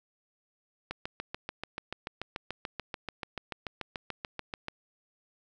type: click train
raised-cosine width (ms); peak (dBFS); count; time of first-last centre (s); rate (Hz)
0.3; -19; 27; 0.91-4.684; 6.89
effects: none